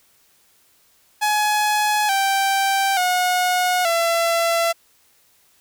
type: tone with pitch steps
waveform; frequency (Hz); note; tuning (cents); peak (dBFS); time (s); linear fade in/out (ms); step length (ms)
sawtooth; 843 / 782 / 725.4 / 673; G#5 / G5 / F#5 / E5; +26 / -4 / -34 / +36; -13; 1.21-4.73; 20; 880
effects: white hiss -58 dBFS RMS until 5.6 s